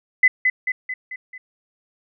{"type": "tone with echo", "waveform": "sine", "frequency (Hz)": 2017, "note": "B6", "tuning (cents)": 36, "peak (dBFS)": -9, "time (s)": [0.23, 0.28], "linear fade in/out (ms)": 5, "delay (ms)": 220, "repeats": 5, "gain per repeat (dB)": -5, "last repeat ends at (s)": 1.38, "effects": []}